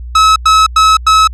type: tone bursts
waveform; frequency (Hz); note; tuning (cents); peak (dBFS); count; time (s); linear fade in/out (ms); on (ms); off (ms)
45% pulse; 1290; E6; -38; -4; 4; 0.15-1.275; 5; 210; 95
effects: added 60 Hz sine -22 dBFS peak until 1.33 s + low-pass 7000 Hz 12 dB/octave

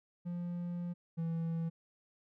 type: tone pair in turn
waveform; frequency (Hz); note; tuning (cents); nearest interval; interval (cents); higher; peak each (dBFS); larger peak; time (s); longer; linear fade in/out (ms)
triangle; 174.61 / 165.16; F3 / E3; 0 / +4; minor second; 96; first; -34 / -31; second; 0.25-0.94 / 1.17-1.7; first; 20
effects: none

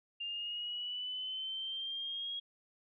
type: linear sweep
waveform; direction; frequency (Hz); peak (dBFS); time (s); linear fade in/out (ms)
sine; up; 2794 to 3300; -37; 0.2-2.4; 10
effects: none

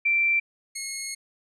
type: tone pair in turn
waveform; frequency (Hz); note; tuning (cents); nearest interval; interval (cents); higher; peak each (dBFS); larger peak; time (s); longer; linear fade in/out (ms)
sine / 5% pulse; 2349 / 2169; D7 / C#7; 0 / -38; minor second; 138; first; -19; neither; 0.05-0.4 / 0.75-1.15; second; 10
effects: resampled to 24000 Hz

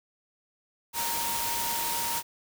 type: tone in noise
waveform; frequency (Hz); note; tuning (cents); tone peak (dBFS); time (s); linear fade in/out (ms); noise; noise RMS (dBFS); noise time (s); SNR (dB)
sine; 932.3; A#5; 0; -33; 0.93-2.23; 50; white; -31; 0.93-2.23; -5
effects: none

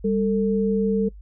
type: tone pair together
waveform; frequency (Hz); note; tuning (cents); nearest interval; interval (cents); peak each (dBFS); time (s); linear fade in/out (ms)
sine; 198.82 / 447; G3 / A4; +25 / +27; octave + major second; 1402; -21; 0.04-1.09; 10
effects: noise-tail reverb RT60 0.1 s tail -22 dB re dry + added 50 Hz sine -39 dBFS peak until 1.21 s

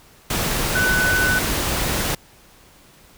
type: tone in noise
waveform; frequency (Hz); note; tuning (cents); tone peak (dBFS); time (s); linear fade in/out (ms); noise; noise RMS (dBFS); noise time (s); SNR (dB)
sine; 1498; F#6; +21; -17; 0.75-1.39; 5; pink; -22; 0.3-2.15; +2
effects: pink hiss -50 dBFS RMS until 3.17 s

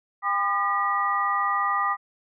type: tone cluster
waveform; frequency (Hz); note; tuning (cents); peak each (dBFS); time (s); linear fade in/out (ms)
sine; 801 / 1013 / 1210 / 1933; G5 / B5 / D#6 / B6; +37 / +44 / -49 / -38; -29 / -31 / -23 / -30; 0.22-1.97; 50
effects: none

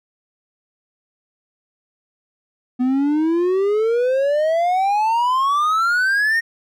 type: exponential sweep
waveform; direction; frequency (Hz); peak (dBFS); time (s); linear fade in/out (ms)
triangle; up; 246.9 to 1870; -13; 2.79-6.41; 20
effects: none

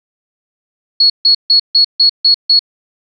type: tone bursts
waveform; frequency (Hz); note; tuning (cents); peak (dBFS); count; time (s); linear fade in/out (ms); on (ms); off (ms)
sine; 4352; C#8; -33; -5; 7; 1-2.593; 5; 99; 150
effects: none

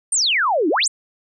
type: exponential two-way sweep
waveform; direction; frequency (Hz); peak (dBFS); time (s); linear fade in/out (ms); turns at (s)
sine; down then up; 9370 to 283.1 to 9370; -15; 0.12-0.88; 5; 0.69
effects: none

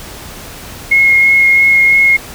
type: tone with vibrato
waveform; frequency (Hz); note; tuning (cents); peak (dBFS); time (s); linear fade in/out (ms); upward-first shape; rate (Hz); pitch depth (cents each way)
sine; 2158; C#7; -47; -5; 0.91-2.17; 10; sine; 3; 9
effects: pink hiss -30 dBFS RMS until 2.34 s

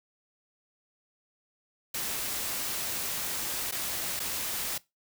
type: noise with dropouts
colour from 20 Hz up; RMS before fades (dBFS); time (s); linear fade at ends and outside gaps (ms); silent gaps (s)
white; -33; 1.94-4.78; 5; 3.712-3.722 / 4.195-4.2
effects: noise-tail reverb RT60 0.2 s tail -20 dB re dry

